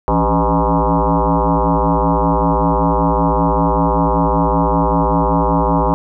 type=tone with frequency modulation; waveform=sine; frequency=389.4 Hz; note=G4; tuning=12 cents flat; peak=-11 dBFS; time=0.08-5.94 s; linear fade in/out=0 ms; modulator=112 Hz; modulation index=6; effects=none